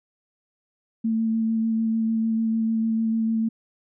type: tone with vibrato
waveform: sine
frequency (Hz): 224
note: A3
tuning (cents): +31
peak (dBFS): -20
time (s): 1.04-3.49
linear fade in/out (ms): 10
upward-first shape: square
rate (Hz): 6.7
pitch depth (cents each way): 11
effects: none